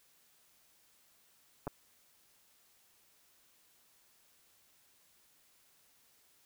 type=clicks; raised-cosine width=1 ms; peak=-24 dBFS; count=2; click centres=1.67 / 1.677 s; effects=white hiss -68 dBFS RMS until 6.45 s